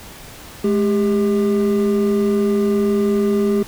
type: tone pair together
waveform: triangle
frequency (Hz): 211.6 / 399.4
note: G#3 / G4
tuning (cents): +33 / +32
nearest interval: major seventh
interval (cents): 1099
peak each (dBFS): -15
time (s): 0.64-3.63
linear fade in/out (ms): 5
effects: pink hiss -38 dBFS RMS until 3.67 s